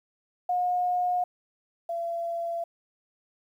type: tone pair in turn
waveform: sine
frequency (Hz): 719 / 678.6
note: F#5 / F5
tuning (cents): -50 / -50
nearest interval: minor second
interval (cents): 100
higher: first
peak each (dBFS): -23 / -28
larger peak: first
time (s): 0.49-1.24 / 1.89-2.64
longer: neither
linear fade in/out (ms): 5
effects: 10-bit